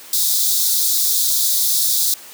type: high-pass noise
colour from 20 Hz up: white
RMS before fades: -17 dBFS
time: 0.13-2.14 s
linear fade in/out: 2 ms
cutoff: 3500 Hz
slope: 96 dB/octave
effects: white hiss -39 dBFS RMS until 2.33 s + high-pass 200 Hz 12 dB/octave